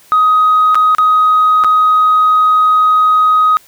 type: tone with dropouts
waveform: sine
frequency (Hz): 1256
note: D#6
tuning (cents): +16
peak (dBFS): -5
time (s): 0.12-3.57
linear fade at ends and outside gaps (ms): 0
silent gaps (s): 0.746-0.754 / 0.949-0.984 / 1.638-1.645
effects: tanh soft clip ceiling -3 dBFS + white hiss -45 dBFS RMS until 3.67 s